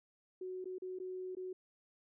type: tone with dropouts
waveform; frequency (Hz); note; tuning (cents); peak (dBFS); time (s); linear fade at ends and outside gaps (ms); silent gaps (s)
sine; 370; F#4; 0; -40; 0.41-1.53; 5; 0.644-0.655 / 0.784-0.82 / 0.988-0.999 / 1.351-1.368
effects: none